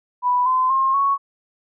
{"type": "tone with pitch steps", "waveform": "sine", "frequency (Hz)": [987.8, 1026.8, 1067.3, 1109.4], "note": ["B5", "C6", "C6", "C#6"], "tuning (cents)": [0, -33, 34, 1], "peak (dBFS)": -15, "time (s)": [0.22, 1.18], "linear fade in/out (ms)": 50, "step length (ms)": 240, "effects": []}